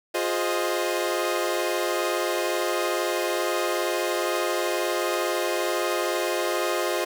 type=chord; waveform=sawtooth; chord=F minor seventh; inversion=none; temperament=equal with one note detuned; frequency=353.1 / 415.3 / 523.3 / 622.3 Hz; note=F4 / Ab4 / C5 / Eb5; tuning=+19 / 0 / 0 / 0 cents; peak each=-24 / -27 / -26 / -25 dBFS; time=0.14-7.05 s; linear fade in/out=10 ms; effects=none